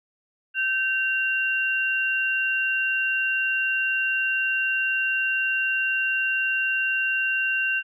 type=tone pair together; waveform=sine; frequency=1549 / 2760 Hz; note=G6 / F7; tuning=-21 / -21 cents; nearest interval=minor seventh; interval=1000 cents; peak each=-24 dBFS; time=0.54-7.83 s; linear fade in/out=50 ms; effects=none